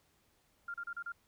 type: tone bursts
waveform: sine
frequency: 1396.9 Hz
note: F6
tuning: in tune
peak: -38 dBFS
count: 5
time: 0.68-1.121 s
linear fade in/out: 5 ms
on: 61 ms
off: 34 ms
effects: pink hiss -72 dBFS RMS until 1.27 s